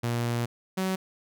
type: tone pair in turn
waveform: sawtooth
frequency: 118.7 / 188.42 Hz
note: A#2 / F#3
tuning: +32 / +32 cents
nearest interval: minor sixth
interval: 800 cents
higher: second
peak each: -22 dBFS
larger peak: neither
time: 0.03-0.46 / 0.77-0.96 s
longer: first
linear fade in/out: 10 ms
effects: none